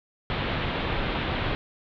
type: low-pass noise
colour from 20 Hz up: pink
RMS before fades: -28 dBFS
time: 0.3-1.55 s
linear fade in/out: 0 ms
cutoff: 3800 Hz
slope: 48 dB/octave
effects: none